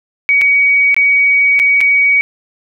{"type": "tone with dropouts", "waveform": "sine", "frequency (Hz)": 2257, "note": "C#7", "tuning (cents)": 31, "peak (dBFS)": -7, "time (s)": [0.29, 2.21], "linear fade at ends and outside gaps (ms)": 0, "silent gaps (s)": [[0.413, 0.417], [0.944, 0.965], [1.592, 1.598], [1.806, 1.812]], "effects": []}